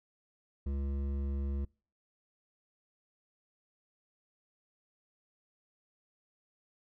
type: tone with hard clipping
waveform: sine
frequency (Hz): 69.3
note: C#2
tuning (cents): 0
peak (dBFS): -34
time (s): 0.66-1.65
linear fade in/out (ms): 5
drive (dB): 11
effects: noise-tail reverb RT60 0.4 s tail -26 dB re dry